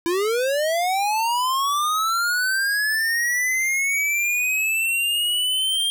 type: linear sweep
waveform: square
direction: up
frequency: 329.6 to 3208 Hz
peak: -20 dBFS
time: 0.06-5.9 s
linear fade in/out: 0 ms
effects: none